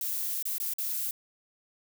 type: noise with dropouts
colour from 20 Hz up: violet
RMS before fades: -32 dBFS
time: 0.01-1.11 s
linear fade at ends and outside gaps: 2 ms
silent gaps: 0.426-0.453 / 0.582-0.6 / 0.737-0.784 s
effects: none